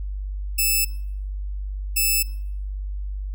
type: tone pair in turn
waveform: 5% pulse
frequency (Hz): 2625 / 2625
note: E7 / E7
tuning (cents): -8 / -8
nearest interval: unison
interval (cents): 0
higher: neither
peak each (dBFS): -9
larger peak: neither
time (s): 0.58-0.85 / 1.96-2.23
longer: neither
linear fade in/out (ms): 10
effects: noise-tail reverb RT60 0.6 s tail -21 dB re dry + added 49 Hz sine -26 dBFS peak until 3.34 s